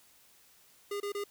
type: tone bursts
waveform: square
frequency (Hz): 406.6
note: G#4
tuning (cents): -37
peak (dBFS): -34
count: 3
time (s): 0.91-1.24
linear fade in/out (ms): 5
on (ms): 92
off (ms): 27
effects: white hiss -62 dBFS RMS until 1.3 s